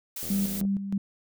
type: noise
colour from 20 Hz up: blue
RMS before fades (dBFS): -35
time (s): 0.16-0.61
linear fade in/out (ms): 5
type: click train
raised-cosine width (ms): 2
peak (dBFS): -30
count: 36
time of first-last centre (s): 0.23-0.651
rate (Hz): 83.1
type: tone with tremolo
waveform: sine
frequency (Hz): 197.4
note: G3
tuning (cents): +12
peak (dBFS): -23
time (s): 0.3-0.98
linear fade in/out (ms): 5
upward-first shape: square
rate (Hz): 3.2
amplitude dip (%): 60
effects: none